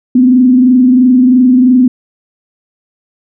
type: tone with frequency modulation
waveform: sine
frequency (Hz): 252.7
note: B3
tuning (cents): +40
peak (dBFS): -3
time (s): 0.15-1.88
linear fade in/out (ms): 5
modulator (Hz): 23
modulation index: 0.49
effects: none